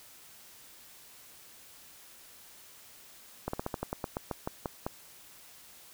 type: slowing click train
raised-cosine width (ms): 1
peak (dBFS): -18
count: 13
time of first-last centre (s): 3.48-4.865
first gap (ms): 54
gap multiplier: 1.13
effects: white hiss -54 dBFS RMS until 5.93 s